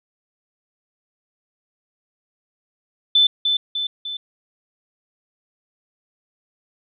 sine tone with echo, 3520 Hz, A7, in tune, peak -11 dBFS, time 3.15-3.27 s, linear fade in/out 5 ms, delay 300 ms, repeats 3, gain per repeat -5 dB, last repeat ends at 4.17 s, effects none

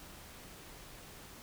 silence, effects pink hiss -52 dBFS RMS until 1.42 s

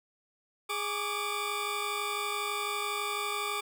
20% pulse tone cluster, 414 / 1144 / 1196 Hz, G#4 / D6 / D6, -5 / -46 / +31 cents, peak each -32 / -31 / -30 dBFS, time 0.69-3.61 s, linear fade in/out 10 ms, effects none

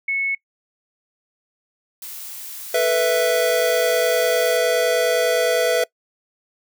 sine tone, 2200 Hz, C#7, 14 cents flat, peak -19 dBFS, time 0.08-0.35 s, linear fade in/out 5 ms
blue noise, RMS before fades -34 dBFS, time 2.02-4.57 s, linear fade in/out 2 ms
square chord, A suspended second, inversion none, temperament equal with one note detuned, 444.1 / 493.9 / 659.3 Hz, A4 / B4 / E5, +16 / 0 / 0 cents, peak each -26 / -20 / -20 dBFS, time 2.74-5.84 s, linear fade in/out 5 ms
effects noise-tail reverb RT60 0.1 s tail -23 dB re dry

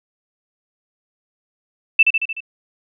sine tone with echo, 2653 Hz, E7, 10 cents sharp, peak -6 dBFS, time 1.99-2.03 s, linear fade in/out 5 ms, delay 75 ms, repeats 5, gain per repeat -4 dB, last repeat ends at 2.405 s, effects none

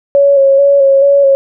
sine tone with vibrato, 554.4 Hz, C#5, in tune, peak -4 dBFS, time 0.15-1.35 s, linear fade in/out 0 ms, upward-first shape square, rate 2.3 Hz, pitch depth 24 cents each way, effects none

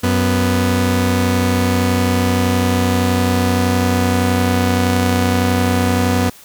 sawtooth tone pair together, 92.5 / 246.7 Hz, F#2 / B3, 0 / -2 cents, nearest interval octave + perfect fourth, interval 1698 cents, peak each -12 dBFS, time 0.03-6.3 s, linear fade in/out 10 ms, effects white hiss -42 dBFS RMS until 6.44 s

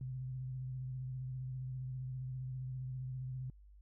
sine tone with vibrato, 129 Hz, C3, 24 cents flat, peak -39 dBFS, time 0.01-3.5 s, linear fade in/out 2 ms, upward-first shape sine, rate 15 Hz, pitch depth 34 cents each way, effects added 50 Hz sine -56 dBFS peak until 3.81 s

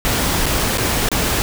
pink noise with dropouts, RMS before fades -18 dBFS, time 0.05-1.42 s, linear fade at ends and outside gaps 0 ms, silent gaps 0.458-0.464 / 0.774-0.782 / 1.088-1.116 s, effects none

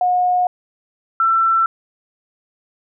sine tone pair in turn, 723 / 1340.6 Hz, F#5 / E6, -40 / +29 cents, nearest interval major seventh, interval 1069 cents, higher second, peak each -13 / -12 dBFS, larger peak second, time 0.01-0.47 / 1.2-1.66 s, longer neither, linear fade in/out 2 ms, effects none

